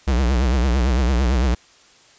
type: tone with vibrato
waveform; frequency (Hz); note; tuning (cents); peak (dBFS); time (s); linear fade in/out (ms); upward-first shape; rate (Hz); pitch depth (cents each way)
square; 63.2; B1; +41; -16; 0.07-1.55; 10; triangle; 8.9; 190
effects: white hiss -51 dBFS RMS until 2.18 s + resampled to 16000 Hz